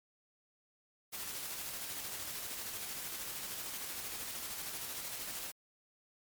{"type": "noise with tremolo", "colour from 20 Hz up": "white", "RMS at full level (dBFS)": -41, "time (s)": [1.12, 5.52], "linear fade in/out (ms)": 20, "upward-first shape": "square", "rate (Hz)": 13, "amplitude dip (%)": 25, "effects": ["MP3 96 kbps"]}